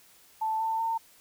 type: tone with pitch steps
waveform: sine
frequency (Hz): 880 / 893.3 / 906.8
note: A5 / A5 / A#5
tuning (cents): 0 / +26 / -48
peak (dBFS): -26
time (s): 0.41-0.98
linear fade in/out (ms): 10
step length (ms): 190
effects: white hiss -58 dBFS RMS until 1.2 s